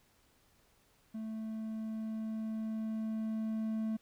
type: tone with level ramp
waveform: triangle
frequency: 220 Hz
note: A3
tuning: in tune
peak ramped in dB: -36 to -30 dBFS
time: 1.14-3.97 s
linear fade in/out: 10 ms
effects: pink hiss -69 dBFS RMS until 4.01 s